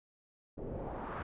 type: noise with low-pass filter sweep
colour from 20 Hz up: pink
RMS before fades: -41 dBFS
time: 0.57-1.23 s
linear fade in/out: 10 ms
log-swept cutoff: 390 to 1500 Hz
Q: 1.9
effects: resampled to 8000 Hz